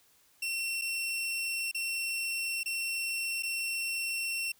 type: tone with dropouts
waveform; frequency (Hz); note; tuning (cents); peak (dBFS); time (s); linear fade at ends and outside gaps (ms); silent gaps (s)
sawtooth; 2714; E7; +50; -28; 0.42-4.52; 5; 0.814-0.818 / 1.714-1.746 / 2.633-2.658 / 3.425-3.432
effects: white hiss -65 dBFS RMS until 4.59 s